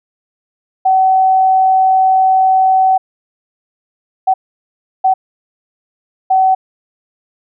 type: tone bursts at uneven times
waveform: sine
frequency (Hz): 758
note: F#5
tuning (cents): +42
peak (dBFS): -7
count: 4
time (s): 0.85-2.98 / 4.27-4.34 / 5.04-5.14 / 6.3-6.55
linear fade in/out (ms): 10
effects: none